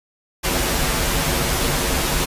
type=noise with comb filter; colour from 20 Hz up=pink; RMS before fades=-20 dBFS; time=0.43-2.26 s; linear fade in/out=20 ms; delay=9.8 ms; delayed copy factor=-0.65; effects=resampled to 32000 Hz